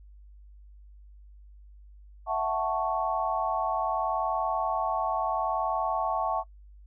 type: chord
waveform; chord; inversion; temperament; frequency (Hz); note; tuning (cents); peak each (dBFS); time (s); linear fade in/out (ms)
sine; F# minor seventh; third; equal; 659.3 / 740 / 880 / 1108.7; E5 / F#5 / A5 / C#6; 0 / 0 / 0 / 0; -31; 2.26-6.44; 50
effects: noise-tail reverb RT60 0.1 s tail -24 dB re dry + added 50 Hz sine -48 dBFS peak until 6.86 s